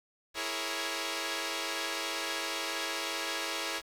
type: chord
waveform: 5% pulse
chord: A# half-diminished seventh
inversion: second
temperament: equal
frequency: 329.6 / 415.3 / 466.2 / 554.4 Hz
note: E4 / G#4 / A#4 / C#5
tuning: 0 / 0 / 0 / 0 cents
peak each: -26 / -28 / -28 / -26 dBFS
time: 0.34-3.82 s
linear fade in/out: 50 ms
effects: low-pass 12000 Hz 12 dB/octave + 9-bit